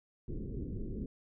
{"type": "low-pass noise", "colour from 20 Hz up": "pink", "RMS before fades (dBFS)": -39, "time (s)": [0.28, 1.06], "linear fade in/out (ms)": 2, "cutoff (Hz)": 420, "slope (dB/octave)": 48, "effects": []}